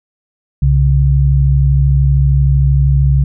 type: tone pair together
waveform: sine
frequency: 65.2 / 138.15 Hz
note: C2 / C#3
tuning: -5 / -6 cents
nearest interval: octave + minor second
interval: 1299 cents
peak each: -10 dBFS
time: 0.62-3.24 s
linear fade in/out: 5 ms
effects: none